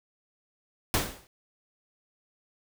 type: noise with exponential decay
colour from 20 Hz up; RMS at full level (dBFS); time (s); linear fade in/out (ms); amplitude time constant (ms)
pink; -22; 0.94-1.27; 1; 71
effects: none